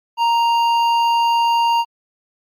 sine tone with hard clipping, 932.3 Hz, A#5, in tune, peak -15 dBFS, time 0.17-1.85 s, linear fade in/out 50 ms, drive 9 dB, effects Opus 48 kbps

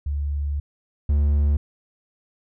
sine / triangle tone pair in turn, 72 / 72.63 Hz, D2 / D2, -34 / -19 cents, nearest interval unison, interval 15 cents, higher second, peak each -22 / -14 dBFS, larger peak second, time 0.06-0.6 / 1.09-1.57 s, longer first, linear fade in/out 5 ms, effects none

